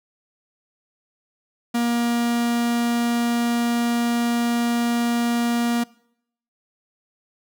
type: tone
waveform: 45% pulse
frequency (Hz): 236.7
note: A#3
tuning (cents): +27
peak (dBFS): -19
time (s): 1.74-5.84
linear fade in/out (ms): 10
effects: noise-tail reverb RT60 0.7 s tail -23 dB re dry